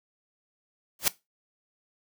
white noise with exponential growth, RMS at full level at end -17 dBFS, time 0.99-1.08 s, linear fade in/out 2 ms, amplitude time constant 18 ms, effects noise-tail reverb RT60 0.2 s tail -18 dB re dry

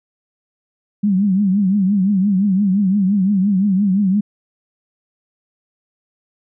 sine tone with vibrato, 196 Hz, G3, in tune, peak -12 dBFS, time 1.03-4.21 s, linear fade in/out 10 ms, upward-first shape triangle, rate 5.8 Hz, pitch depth 140 cents each way, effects none

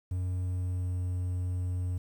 triangle tone with pitch glide, 90.8 to 90.02 Hz, F#2 to F#2, -32 to -47 cents, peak -27 dBFS, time 0.11-1.98 s, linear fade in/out 5 ms, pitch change -15 cents, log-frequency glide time 0.4-1.19 s, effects 10-bit

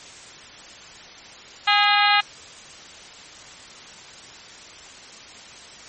harmonic tone with a mistuned harmonic, 409.5 Hz, G#4, 24 cents flat, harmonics 2 / 3 / 4 / 5 / 6 / 7 / 8 / 9 / 10, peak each -20 / -22 / -23 / -24 / -25 / -25 / -26 / -27 / -27 dBFS, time 1.67-2.21 s, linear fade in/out 10 ms, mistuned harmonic 3, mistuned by +43 cents, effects white hiss -42 dBFS RMS until 5.88 s + MP3 32 kbps

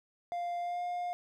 triangle tone with pitch glide, 698.5 to 709.1 Hz, F5 to F5, 0 to +26 cents, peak -31 dBFS, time 0.32-1.13 s, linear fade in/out 0 ms, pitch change +26 cents, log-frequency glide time 0.6-0.82 s, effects none

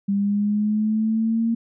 sine linear sweep, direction up, 198.3 to 230.6 Hz, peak -18 dBFS, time 0.08-1.55 s, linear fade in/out 10 ms, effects none

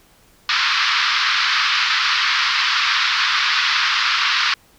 pink band-pass noise, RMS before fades -18 dBFS, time 0.49-4.54 s, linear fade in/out 2 ms, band 1100 to 5100 Hz, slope 48 dB/octave, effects pink hiss -53 dBFS RMS until 4.78 s

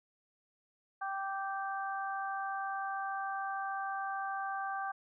harmonic tone, 390.5 Hz, G4, 7 cents flat, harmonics 2 / 3 / 4, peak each -37 / -40 / -41 dBFS, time 1.01-4.92 s, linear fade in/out 10 ms, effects none

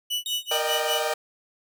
40% pulse tone with tremolo, 2960 Hz, F#7, in tune, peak -23 dBFS, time 0.1-1.06 s, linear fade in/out 10 ms, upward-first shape sine, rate 5.1 Hz, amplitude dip 100%
sawtooth tone with exponential decay, 3729 Hz, A#7, in tune, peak -24 dBFS, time 0.26-0.61 s, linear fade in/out 1 ms, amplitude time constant 75 ms
sawtooth chord, Eb major seventh, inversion second, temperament equal with one note detuned, 466.2 / 602.4 / 622.3 / 784 Hz, Bb4 / D5 / Eb5 / G5, 0 / +44 / 0 / 0 cents, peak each -26 dBFS, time 0.51-1.14 s, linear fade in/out 5 ms
effects none

